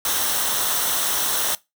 white noise with comb filter, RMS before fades -22 dBFS, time 0.05-1.55 s, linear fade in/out 2 ms, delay 0.42 ms, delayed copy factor -0.55, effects noise-tail reverb RT60 0.2 s tail -20 dB re dry

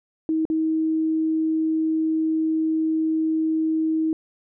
sine tone with dropouts, 317.9 Hz, D#4, 37 cents sharp, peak -19 dBFS, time 0.29-4.13 s, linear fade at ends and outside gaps 1 ms, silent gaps 0.453-0.5 s, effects none

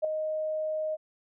sine tone with ADSR envelope, 622.3 Hz, D#5, in tune, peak -20 dBFS, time 0.02-0.97 s, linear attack 26 ms, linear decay 3 ms, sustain -8 dB, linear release 32 ms, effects none

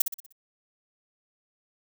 violet noise with echo, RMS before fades -20 dBFS, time 0-0.02 s, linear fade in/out 5 ms, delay 61 ms, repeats 5, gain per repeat -7 dB, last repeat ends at 0.325 s, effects none

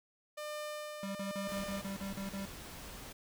sawtooth tone with tremolo, 600 Hz, D5, 37 cents sharp, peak -35 dBFS, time 0.37-1.82 s, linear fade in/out 10 ms, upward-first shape sine, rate 1.1 Hz, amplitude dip 40%
square tone bursts, 196 Hz, G3, in tune, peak -39 dBFS, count 9, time 1.03-2.454 s, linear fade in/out 2 ms, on 120 ms, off 43 ms
pink noise, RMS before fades -48 dBFS, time 1.48-3.13 s, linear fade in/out 10 ms
effects none

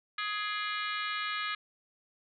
harmonic tone with a mistuned harmonic, 418.2 Hz, G#4, 12 cents sharp, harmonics 3 / 4 / 5 / 6 / 7 / 8 / 9 / 10, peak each -36 / -38 / -40 / -42 / -43 / -44 / -45 / -46 dBFS, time 0.18-1.55 s, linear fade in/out 5 ms, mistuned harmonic 6, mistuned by -71 cents, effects none

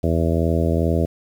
harmonic tone, 82.41 Hz, E2, in tune, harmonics 1 / 2 / 3 / 4 / 5 / 6 / 7 / 8, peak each -20 / -23 / -25 / -26 / -27 / -28 / -28 / -29 dBFS, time 0.03-1.06 s, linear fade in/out 10 ms, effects 8-bit

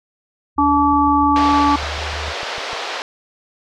sine tone with vibrato, 75 Hz, D2, 37 cents sharp, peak -26 dBFS, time 0.56-2.34 s, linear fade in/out 50 ms, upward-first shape square, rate 1.4 Hz, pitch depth 14 cents each way
harmonic tone, 287.8 Hz, D4, 35 cents flat, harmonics 1 / 3 / 4, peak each -16 / -16 / -16 dBFS, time 0.58-1.76 s, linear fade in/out 5 ms
click train, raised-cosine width 5 ms, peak -26 dBFS, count 14, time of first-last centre 0.78-2.732 s, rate 6.66 Hz
pink band-pass noise, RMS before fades -26 dBFS, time 1.36-3.02 s, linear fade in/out 0 ms, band 470 to 5000 Hz, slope 24 dB/octave
effects none

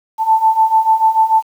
sine beating tone pair, 880 / 886.8 Hz, A5 / A5, 0 / +13 cents, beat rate 6.8 Hz, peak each -14 / -11 dBFS, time 0.18-1.43 s, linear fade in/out 50 ms, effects 7-bit

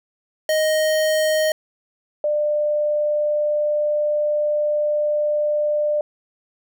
square / sine tone pair in turn, 623 / 596.7 Hz, D#5 / D5, +2 / +27 cents, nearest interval minor second, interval 75 cents, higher first, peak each -17 dBFS, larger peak neither, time 0.49-1.52 / 2.24-6.01 s, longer second, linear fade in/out 2 ms, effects none

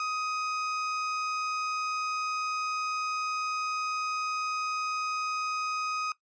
35% pulse tone, 1254 Hz, D#6, 13 cents sharp, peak -28 dBFS, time 0-6.12 s, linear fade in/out 2 ms, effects noise-tail reverb RT60 0.1 s tail -17 dB re dry + resampled to 16000 Hz

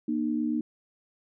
sine tone pair together, 236.3 / 304.4 Hz, A#3 / D#4, +24 / -38 cents, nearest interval major third, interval 438 cents, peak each -28 dBFS, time 0.08-0.61 s, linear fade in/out 5 ms, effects none

